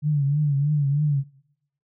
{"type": "tone with vibrato", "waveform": "sine", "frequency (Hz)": 144.8, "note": "D3", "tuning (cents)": -24, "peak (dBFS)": -18, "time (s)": [0.02, 1.24], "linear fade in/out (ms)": 50, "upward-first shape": "triangle", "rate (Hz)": 3.2, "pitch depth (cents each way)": 96, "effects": ["noise-tail reverb RT60 0.8 s tail -23 dB re dry"]}